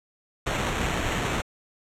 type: noise with sample-and-hold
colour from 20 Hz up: pink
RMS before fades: -27 dBFS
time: 0.46-1.42 s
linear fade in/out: 10 ms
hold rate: 4900 Hz
effects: low-pass 9000 Hz 12 dB/octave